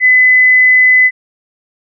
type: tone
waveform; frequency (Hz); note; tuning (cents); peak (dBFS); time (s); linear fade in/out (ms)
sine; 2013; B6; +33; -4; 0-1.11; 50
effects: none